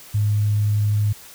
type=tone; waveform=sine; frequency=104.6 Hz; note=G#2; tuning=13 cents sharp; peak=-16 dBFS; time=0.14-1.13 s; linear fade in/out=10 ms; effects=white hiss -43 dBFS RMS until 1.34 s